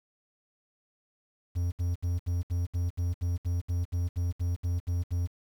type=tone bursts; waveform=triangle; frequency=87.31 Hz; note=F2; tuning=in tune; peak=-24 dBFS; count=16; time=1.55-5.275 s; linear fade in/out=20 ms; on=170 ms; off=67 ms; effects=9-bit